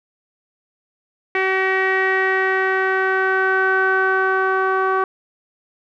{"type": "tone with low-pass filter sweep", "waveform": "sawtooth", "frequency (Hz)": 380, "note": "F#4", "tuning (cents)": 46, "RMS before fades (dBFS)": -18, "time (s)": [1.35, 5.04], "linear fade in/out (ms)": 2, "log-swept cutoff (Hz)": [2100, 1300], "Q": 6.5, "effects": []}